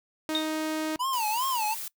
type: tone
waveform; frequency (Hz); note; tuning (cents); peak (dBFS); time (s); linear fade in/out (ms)
sawtooth; 312.6; D#4; +8; -24; 0.29-0.96; 0
type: tone with exponential decay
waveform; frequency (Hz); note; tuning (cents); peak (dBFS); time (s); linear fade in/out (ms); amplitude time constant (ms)
sine; 3688; A#7; -19; -22; 0.35-0.54; 0; 41
type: tone with vibrato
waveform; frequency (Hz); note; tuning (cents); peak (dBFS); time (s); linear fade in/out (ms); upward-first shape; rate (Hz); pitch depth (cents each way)
square; 953; A#5; +38; -27; 0.99-1.75; 20; sine; 2.6; 210
type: noise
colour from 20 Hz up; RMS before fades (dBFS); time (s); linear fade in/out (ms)
blue; -36; 1.13-1.88; 2
effects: noise-tail reverb RT60 0.1 s tail -22 dB re dry